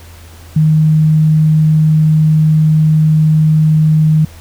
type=tone; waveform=sine; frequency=155.56 Hz; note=D#3; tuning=in tune; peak=-6 dBFS; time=0.56-4.25 s; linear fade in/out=5 ms; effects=added 83 Hz sine -34 dBFS peak until 4.4 s + pink hiss -40 dBFS RMS until 4.4 s